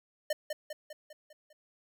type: tone with echo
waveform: square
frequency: 606 Hz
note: D#5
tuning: 46 cents flat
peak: -28 dBFS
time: 0.3-0.33 s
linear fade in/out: 5 ms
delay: 200 ms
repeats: 6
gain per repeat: -5 dB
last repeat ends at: 1.53 s
effects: none